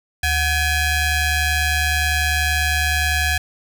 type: ring-modulated tone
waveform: sawtooth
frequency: 809 Hz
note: G#5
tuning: 46 cents flat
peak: -10 dBFS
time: 0.23-3.38 s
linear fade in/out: 5 ms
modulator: 884 Hz
effects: none